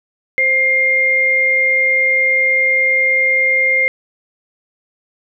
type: tone pair together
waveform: sine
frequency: 521.6 / 2115 Hz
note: C5 / C7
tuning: -5 / +18 cents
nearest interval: 2 octaves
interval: 2423 cents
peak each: -22 / -11 dBFS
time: 0.38-3.88 s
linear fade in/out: 0 ms
effects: none